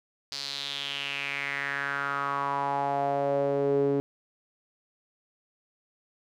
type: tone with band-pass filter sweep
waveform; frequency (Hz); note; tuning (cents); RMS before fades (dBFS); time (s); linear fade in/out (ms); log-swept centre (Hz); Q
sawtooth; 140.4; C#3; +22; -29; 0.32-4; 0; 4700 to 360; 4.8
effects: none